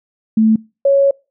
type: tone pair in turn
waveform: sine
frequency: 220 / 554.4 Hz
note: A3 / C#5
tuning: 0 / 0 cents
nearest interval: octave + major third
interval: 1600 cents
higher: second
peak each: -8 dBFS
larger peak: neither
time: 0.37-0.56 / 0.85-1.11 s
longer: second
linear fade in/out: 5 ms
effects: noise-tail reverb RT60 0.3 s tail -25 dB re dry